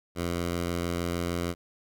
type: tone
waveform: 10% pulse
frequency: 86.5 Hz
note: F2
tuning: 16 cents flat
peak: -20 dBFS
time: 0.15-1.55 s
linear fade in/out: 50 ms
effects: none